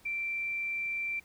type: tone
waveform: sine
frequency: 2349 Hz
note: D7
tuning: in tune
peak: -31 dBFS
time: 0.05-1.2 s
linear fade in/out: 10 ms
effects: pink hiss -61 dBFS RMS until 1.24 s